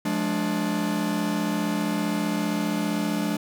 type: chord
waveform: 45% pulse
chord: D diminished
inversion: first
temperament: just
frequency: 176.2 / 211.4 / 293.7 Hz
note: F3 / Ab3 / D4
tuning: +16 / +31 / 0 cents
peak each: -30 / -27 / -28 dBFS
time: 0.05-3.37 s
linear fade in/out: 5 ms
effects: none